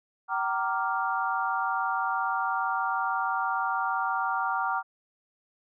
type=chord; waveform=sine; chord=G minor seventh; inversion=none; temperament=equal with one note detuned; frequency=766.1 / 932.3 / 1174.7 / 1396.9 Hz; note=G5 / Bb5 / D6 / F6; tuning=-40 / 0 / 0 / 0 cents; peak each=-31 dBFS; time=0.28-4.83 s; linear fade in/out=50 ms; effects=none